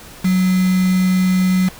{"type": "tone with quantisation", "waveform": "sine", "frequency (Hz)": 185, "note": "F#3", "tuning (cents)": 0, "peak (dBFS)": -12, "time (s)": [0.24, 1.69], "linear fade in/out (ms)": 10, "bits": 4, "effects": ["pink hiss -38 dBFS RMS until 1.79 s"]}